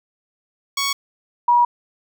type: tone pair in turn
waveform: 10% pulse / sine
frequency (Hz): 1114 / 961.8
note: C#6 / B5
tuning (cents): +8 / -46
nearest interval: minor third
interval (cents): 254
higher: first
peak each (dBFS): -11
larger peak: neither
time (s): 0.77-0.93 / 1.48-1.65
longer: second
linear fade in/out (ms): 5
effects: none